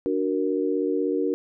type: chord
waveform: sine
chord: D augmented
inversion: none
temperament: equal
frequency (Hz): 293.7 / 370 / 466.2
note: D4 / F#4 / A#4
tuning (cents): 0 / 0 / 0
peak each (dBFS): -26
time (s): 0.06-1.34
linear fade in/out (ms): 0
effects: none